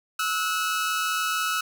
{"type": "tone pair together", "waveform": "sawtooth", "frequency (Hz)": [1299, 1465.1], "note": ["E6", "F#6"], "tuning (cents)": [-26, -17], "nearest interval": "major second", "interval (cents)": 209, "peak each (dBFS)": [-22, -25], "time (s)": [0.19, 1.61], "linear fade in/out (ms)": 5, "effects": []}